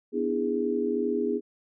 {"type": "chord", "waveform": "sine", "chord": "E dominant seventh", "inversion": "second", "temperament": "just", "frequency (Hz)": [247.2, 296.7, 329.6, 412], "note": ["B3", "D4", "E4", "G#4"], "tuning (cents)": [2, 18, 0, -14], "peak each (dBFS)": [-30, -33, -32, -27], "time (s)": [0.12, 1.41], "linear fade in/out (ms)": 50, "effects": []}